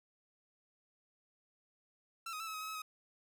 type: tone with pitch steps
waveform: sawtooth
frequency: 1343 / 1255 / 1323 / 1291 / 1265 / 1279 / 1288 / 1262 Hz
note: E6 / D#6 / E6 / E6 / D#6 / D#6 / E6 / D#6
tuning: +32 / +15 / +6 / -37 / +28 / +47 / -41 / +24 cents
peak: -37 dBFS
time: 2.26-2.82 s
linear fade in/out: 5 ms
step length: 70 ms
effects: none